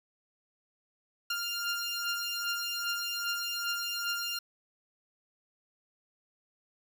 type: beating tone pair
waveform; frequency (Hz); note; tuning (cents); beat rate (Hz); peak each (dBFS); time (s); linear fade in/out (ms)
15% pulse; 1396.9 / 1399.4; F6 / F6; 0 / +3; 2.5; -30 / -27; 1.3-4.39; 5
effects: none